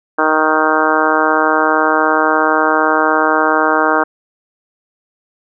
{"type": "harmonic tone", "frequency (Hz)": 156.2, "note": "D#3", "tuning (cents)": 7, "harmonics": [2, 3, 4, 5, 6, 7, 8, 9, 10], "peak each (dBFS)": [-19, -19, -19, -19, -19, -19, -19, -19, -19], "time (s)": [0.18, 4.04], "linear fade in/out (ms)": 10, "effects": []}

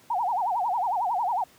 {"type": "tone with vibrato", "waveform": "sine", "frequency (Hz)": 830.6, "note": "G#5", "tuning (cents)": 0, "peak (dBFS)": -23, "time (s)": [0.1, 1.44], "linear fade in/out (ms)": 5, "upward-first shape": "sine", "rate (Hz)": 11, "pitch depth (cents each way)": 270, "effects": ["pink hiss -56 dBFS RMS until 1.58 s", "high-pass 100 Hz 12 dB/octave"]}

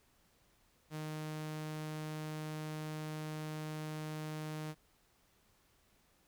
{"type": "tone", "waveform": "sawtooth", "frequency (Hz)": 154.5, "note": "D#3", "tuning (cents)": -12, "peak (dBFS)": -36, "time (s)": [0.9, 4.75], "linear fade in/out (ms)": 50, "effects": ["pink hiss -71 dBFS RMS until 6.27 s"]}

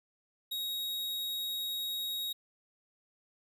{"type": "tone", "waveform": "45% pulse", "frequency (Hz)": 3782, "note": "A#7", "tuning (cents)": 24, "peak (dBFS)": -34, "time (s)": [0.51, 2.33], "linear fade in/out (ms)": 10, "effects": []}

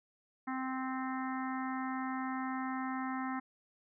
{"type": "harmonic tone", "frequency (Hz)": 261, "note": "C4", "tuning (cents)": -4, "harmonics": [1, 3, 4, 5, 6, 7, 8], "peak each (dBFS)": [-37, -42, -43, -44, -52, -46, -52], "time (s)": [0.47, 3.4], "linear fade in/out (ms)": 10, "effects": []}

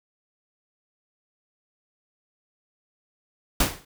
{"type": "noise with exponential decay", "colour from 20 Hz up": "pink", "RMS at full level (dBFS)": -17, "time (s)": [3.6, 3.85], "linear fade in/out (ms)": 5, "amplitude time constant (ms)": 53, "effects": []}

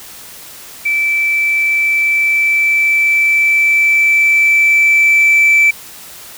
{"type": "tone with level ramp", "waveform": "sine", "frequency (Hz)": 2323, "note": "D7", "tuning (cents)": -20, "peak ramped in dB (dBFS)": [-11, -4], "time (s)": [0.85, 5.71], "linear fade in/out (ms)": 10, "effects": ["tanh soft clip ceiling -4 dBFS", "white hiss -34 dBFS RMS until 6.37 s"]}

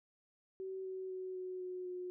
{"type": "tone with pitch steps", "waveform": "sine", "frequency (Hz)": [380, 376.3, 372.6, 369, 365.4, 361.8], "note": ["F#4", "F#4", "F#4", "F#4", "F#4", "F#4"], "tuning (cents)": [46, 29, 12, -5, -22, -39], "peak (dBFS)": -40, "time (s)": [0.6, 2.1], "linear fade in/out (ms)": 0, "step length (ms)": 250, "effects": []}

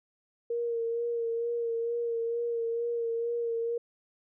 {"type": "tone with vibrato", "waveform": "sine", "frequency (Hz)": 466.2, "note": "A#4", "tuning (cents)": 0, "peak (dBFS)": -28, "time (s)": [0.5, 3.78], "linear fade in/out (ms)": 5, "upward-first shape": "sine", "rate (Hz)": 2.2, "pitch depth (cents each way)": 26, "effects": []}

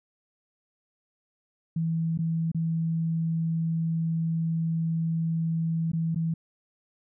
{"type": "tone with dropouts", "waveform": "sine", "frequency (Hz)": 163.7, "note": "E3", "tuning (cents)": -12, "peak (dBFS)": -24, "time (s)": [1.76, 6.34], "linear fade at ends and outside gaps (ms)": 5, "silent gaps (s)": [[2.176, 2.188], [2.517, 2.546], [5.918, 5.932], [6.147, 6.158]], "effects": []}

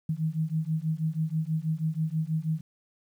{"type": "beating tone pair", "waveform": "sine", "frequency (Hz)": [155.56, 161.76], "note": ["D#3", "E3"], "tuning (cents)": [0, -32], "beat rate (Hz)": 6.2, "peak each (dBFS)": -29, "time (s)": [0.09, 2.61], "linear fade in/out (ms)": 5, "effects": ["10-bit"]}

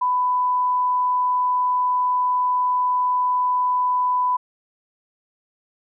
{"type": "tone", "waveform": "sine", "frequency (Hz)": 997, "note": "B5", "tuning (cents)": 16, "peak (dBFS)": -17, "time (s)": [0.01, 4.37], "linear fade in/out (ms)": 10, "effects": []}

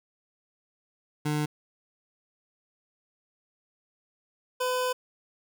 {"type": "tone pair in turn", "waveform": "25% pulse", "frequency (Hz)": [150, 504.5], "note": ["D3", "B4"], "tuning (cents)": [37, 37], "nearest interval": "octave + major sixth", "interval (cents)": 2100, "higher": "second", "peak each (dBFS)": -22, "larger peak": "neither", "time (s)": [[1.25, 1.46], [4.6, 4.93]], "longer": "second", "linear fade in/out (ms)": 10, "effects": []}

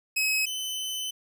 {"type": "tone pair in turn", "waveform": "sawtooth", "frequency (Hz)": [2555, 3038], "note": ["D#7", "F#7"], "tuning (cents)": [45, 45], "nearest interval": "minor third", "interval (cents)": 300, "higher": "second", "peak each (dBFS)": [-20, -27], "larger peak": "first", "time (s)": [[0.16, 0.46], [0.46, 1.11]], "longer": "second", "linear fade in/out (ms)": 10, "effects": []}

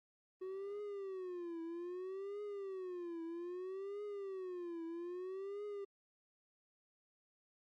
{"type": "tone with vibrato", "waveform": "triangle", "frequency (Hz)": 370, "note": "F#4", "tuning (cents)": 0, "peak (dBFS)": -40, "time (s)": [0.41, 5.85], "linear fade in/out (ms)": 10, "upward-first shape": "triangle", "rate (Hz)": 0.62, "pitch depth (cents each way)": 210, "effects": ["Opus 32 kbps"]}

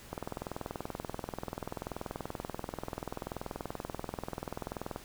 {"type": "click train", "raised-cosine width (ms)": 1, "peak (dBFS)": -22, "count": 101, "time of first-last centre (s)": [0.13, 4.961], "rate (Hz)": 20.7, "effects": ["pink hiss -52 dBFS RMS until 5.04 s"]}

